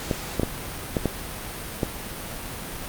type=clicks; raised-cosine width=2 ms; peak=-8 dBFS; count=6; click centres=0.112 / 0.397 / 0.433 / 0.968 / 1.057 / 1.832 s; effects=pink hiss -34 dBFS RMS until 2.88 s + Opus 48 kbps